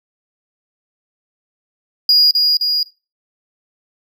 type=tone with echo; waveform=triangle; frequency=4874 Hz; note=D#8; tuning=37 cents flat; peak=-7 dBFS; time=2.09-2.31 s; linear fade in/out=2 ms; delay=260 ms; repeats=2; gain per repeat=-3 dB; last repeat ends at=2.83 s; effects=noise-tail reverb RT60 0.3 s tail -18 dB re dry